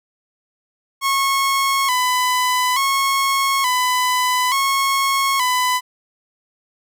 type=tone with vibrato; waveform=sawtooth; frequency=1046.5 Hz; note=C6; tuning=in tune; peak=-12 dBFS; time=1.01-5.81 s; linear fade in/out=50 ms; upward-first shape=square; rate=0.57 Hz; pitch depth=76 cents each way; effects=none